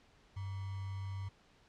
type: tone with sample-and-hold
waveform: sine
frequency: 97.1 Hz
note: G2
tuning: 16 cents flat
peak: -38 dBFS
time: 0.36-1.29 s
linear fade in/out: 10 ms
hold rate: 1050 Hz
effects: pink hiss -66 dBFS RMS until 1.68 s + low-pass 5000 Hz 12 dB/octave